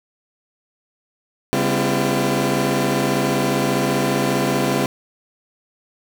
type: tone cluster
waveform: 20% pulse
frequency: 138.4 / 200 / 251.7 / 340.2 Hz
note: C#3 / G3 / B3 / F4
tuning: -2 / +35 / +33 / -45 cents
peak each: -18 dBFS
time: 1.53-4.86 s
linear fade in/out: 0 ms
effects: 7-bit